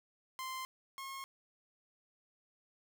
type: tone pair in turn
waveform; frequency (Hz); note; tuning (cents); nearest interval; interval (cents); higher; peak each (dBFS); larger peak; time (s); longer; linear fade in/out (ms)
sawtooth; 1043 / 1080.5; C6 / C#6; -6 / -45; minor second; 61; second; -36 / -39; first; 0.39-0.65 / 0.98-1.24; neither; 0
effects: none